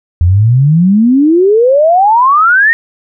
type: exponential sweep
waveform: sine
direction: up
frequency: 82.41 to 1883 Hz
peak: -4 dBFS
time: 0.21-2.73 s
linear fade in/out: 0 ms
effects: none